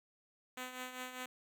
5% pulse tone with tremolo, 253.6 Hz, B3, 46 cents sharp, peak -29 dBFS, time 0.57-1.26 s, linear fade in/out 5 ms, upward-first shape triangle, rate 5 Hz, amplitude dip 65%, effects none

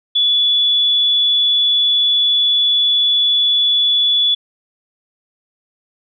sine tone, 3431 Hz, A7, 44 cents flat, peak -11 dBFS, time 0.15-4.35 s, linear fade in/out 10 ms, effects none

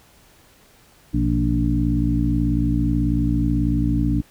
harmonic tone with a mistuned harmonic, 58.27 Hz, A#1, in tune, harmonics 1 / 2 / 3 / 4 / 5, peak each -22 / -23 / -26 / -25 / -22 dBFS, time 1.13-4.22 s, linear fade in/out 20 ms, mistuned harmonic 2, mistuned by +80 cents, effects pink hiss -53 dBFS RMS until 4.3 s

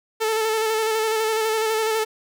sawtooth tone with vibrato, 440 Hz, A4, in tune, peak -16 dBFS, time 0.2-2.05 s, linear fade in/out 20 ms, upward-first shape square, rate 12 Hz, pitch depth 24 cents each way, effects none

